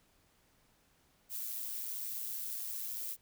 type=noise with amplitude modulation; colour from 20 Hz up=violet; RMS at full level=-38 dBFS; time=1.29-3.17 s; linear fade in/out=50 ms; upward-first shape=sine; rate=115 Hz; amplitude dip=45%; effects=pink hiss -70 dBFS RMS until 3.21 s